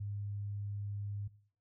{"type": "tone", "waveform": "sine", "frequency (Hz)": 101.8, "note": "G#2", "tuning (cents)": -34, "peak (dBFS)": -37, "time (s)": [0, 1.28], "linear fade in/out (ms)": 10, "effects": ["noise-tail reverb RT60 0.5 s tail -18 dB re dry"]}